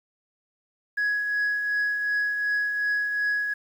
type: tone with tremolo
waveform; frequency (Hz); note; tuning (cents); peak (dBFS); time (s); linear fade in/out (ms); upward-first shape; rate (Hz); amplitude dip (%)
sine; 1672; G#6; +11; -19; 0.97-3.54; 10; triangle; 2.7; 50
effects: tanh soft clip ceiling -20 dBFS + 9-bit